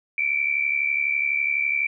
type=tone pair together; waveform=sine; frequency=2277 / 2349 Hz; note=C#7 / D7; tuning=+46 / 0 cents; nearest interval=minor second; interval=54 cents; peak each=-25 / -22 dBFS; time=0.18-1.87 s; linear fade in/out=2 ms; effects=none